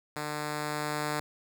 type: tone with level ramp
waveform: 5% pulse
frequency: 150 Hz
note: D3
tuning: 37 cents sharp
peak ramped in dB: -22 to -18 dBFS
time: 0.16-1.2 s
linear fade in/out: 2 ms
effects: none